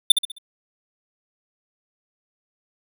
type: tone with echo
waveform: square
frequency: 3563 Hz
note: A7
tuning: 21 cents sharp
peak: -7 dBFS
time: 0.1-0.12 s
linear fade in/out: 5 ms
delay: 66 ms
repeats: 4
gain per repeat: -8 dB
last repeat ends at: 0.384 s
effects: none